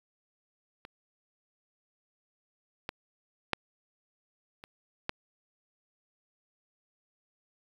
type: clicks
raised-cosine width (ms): 0.3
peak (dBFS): -28 / -18 / -10 / -29 / -14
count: 5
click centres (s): 0.851 / 2.891 / 3.533 / 4.639 / 5.094
effects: 8-bit